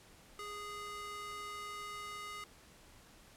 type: tone with high-pass filter sweep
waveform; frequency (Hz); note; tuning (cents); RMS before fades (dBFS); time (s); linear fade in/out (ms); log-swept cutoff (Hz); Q
square; 413; G#4; -10; -45; 0.39-2.44; 2; 840 to 1400; 1.5
effects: pink hiss -60 dBFS RMS until 3.36 s + low-pass 12000 Hz 12 dB/octave